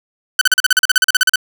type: tone bursts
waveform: sawtooth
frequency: 1511 Hz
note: F#6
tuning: 36 cents sharp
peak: -4 dBFS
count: 16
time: 0.39-1.358 s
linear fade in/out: 2 ms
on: 23 ms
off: 40 ms
effects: none